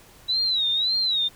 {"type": "tone with vibrato", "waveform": "sine", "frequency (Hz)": 3900, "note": "B7", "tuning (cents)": -23, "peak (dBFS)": -20, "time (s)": [0.28, 1.29], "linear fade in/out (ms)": 20, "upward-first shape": "sine", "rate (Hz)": 1.8, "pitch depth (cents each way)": 130, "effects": ["pink hiss -51 dBFS RMS until 1.35 s"]}